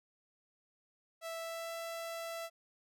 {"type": "tone with pitch glide", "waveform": "sawtooth", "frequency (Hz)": [659.3, 665.4], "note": ["E5", "E5"], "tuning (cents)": [0, 16], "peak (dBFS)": -36, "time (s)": [1.21, 2.5], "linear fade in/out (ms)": 50, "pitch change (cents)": 16, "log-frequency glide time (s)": [1.41, 1.73], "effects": []}